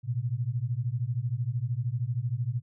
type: beating tone pair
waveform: sine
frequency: 114.5 / 127.5 Hz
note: A#2 / C3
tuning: -31 / -44 cents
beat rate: 13 Hz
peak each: -30 dBFS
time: 0.03-2.62 s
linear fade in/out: 50 ms
effects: none